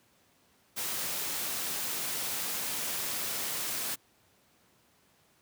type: noise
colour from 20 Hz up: white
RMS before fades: -34 dBFS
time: 0.76-3.96 s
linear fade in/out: 20 ms
effects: pink hiss -66 dBFS RMS until 5.41 s + high-pass 100 Hz 12 dB/octave